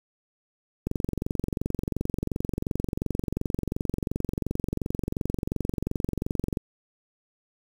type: click train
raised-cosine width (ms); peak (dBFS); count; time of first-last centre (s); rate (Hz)
3; -14; 131; 0.87-6.572; 22.8
effects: 7-bit